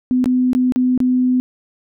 sine tone with dropouts, 252.6 Hz, B3, 39 cents sharp, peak -12 dBFS, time 0.11-1.4 s, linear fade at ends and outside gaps 0 ms, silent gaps 0.242-0.258 / 0.532-0.55 / 0.722-0.76 / 0.977-1.003 s, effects none

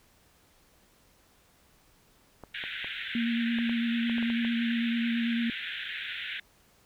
clicks, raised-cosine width 1 ms, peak -29 dBFS, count 10, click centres 2.437 / 2.639 / 2.845 / 3.587 / 3.695 / 4.097 / 4.182 / 4.227 / 4.301 / 4.449 s
pink band-pass noise, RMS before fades -37 dBFS, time 2.54-6.4 s, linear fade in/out 5 ms, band 1500 to 3700 Hz, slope 96 dB/octave
sine tone with vibrato, 233.1 Hz, A#3, in tune, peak -26 dBFS, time 3.15-5.5 s, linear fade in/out 2 ms, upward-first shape sine, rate 9 Hz, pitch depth 19 cents each way
effects pink hiss -63 dBFS RMS until 6.85 s

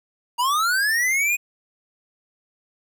square linear sweep, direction up, 932.3 to 2497 Hz, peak -19 dBFS, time 0.38-1.37 s, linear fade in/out 20 ms, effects 10-bit

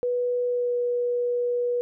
sine tone with pitch glide, 490.5 to 485.7 Hz, B4 to B4, -12 to -29 cents, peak -22 dBFS, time 0.03-1.81 s, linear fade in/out 0 ms, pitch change -17 cents, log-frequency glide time 0.46-0.76 s, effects none

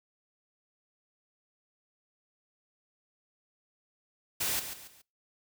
white noise with echo, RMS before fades -31 dBFS, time 4.4-4.6 s, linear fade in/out 10 ms, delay 140 ms, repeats 3, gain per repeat -9 dB, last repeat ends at 5.02 s, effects noise-tail reverb RT60 0.3 s tail -25 dB re dry

